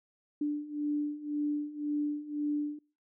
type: beating tone pair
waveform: sine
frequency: 293.7 / 295.6 Hz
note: D4 / D4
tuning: 0 / +11 cents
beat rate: 1.9 Hz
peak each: -35 / -32 dBFS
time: 0.41-2.79 s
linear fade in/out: 5 ms
effects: noise-tail reverb RT60 0.4 s tail -26 dB re dry